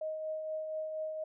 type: tone with tremolo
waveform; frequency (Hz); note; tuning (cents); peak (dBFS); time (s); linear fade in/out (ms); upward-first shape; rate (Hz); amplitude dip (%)
sine; 626; D#5; +10; -33; 0.01-1.24; 5; triangle; 4.2; 40
effects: none